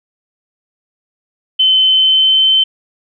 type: tone with pitch glide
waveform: sine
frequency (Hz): 3061 to 3082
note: G7 to G7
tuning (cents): -42 to -30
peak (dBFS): -7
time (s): 1.59-2.64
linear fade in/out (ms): 10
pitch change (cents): +12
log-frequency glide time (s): 1.86-2.49
effects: none